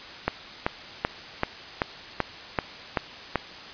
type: click train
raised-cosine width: 0.5 ms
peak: -7 dBFS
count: 9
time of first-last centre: 0.28-3.357 s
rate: 2.6 Hz
effects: white hiss -41 dBFS RMS until 3.73 s + resampled to 11025 Hz